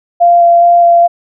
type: tone with vibrato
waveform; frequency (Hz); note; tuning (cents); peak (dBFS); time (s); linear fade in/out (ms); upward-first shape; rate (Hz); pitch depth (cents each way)
sine; 690; F5; -21; -3; 0.2-1.08; 20; square; 2.4; 8
effects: none